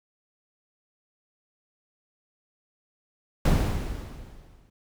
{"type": "noise with exponential decay", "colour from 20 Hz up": "brown", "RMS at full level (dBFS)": -18, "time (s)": [3.45, 4.7], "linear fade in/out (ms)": 5, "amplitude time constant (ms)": 270, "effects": []}